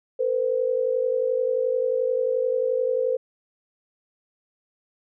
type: tone pair together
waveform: sine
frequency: 459.6 / 511 Hz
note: A#4 / C5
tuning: -25 / -41 cents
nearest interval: major second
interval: 184 cents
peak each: -25 / -22 dBFS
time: 0.19-3.17 s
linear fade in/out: 10 ms
effects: none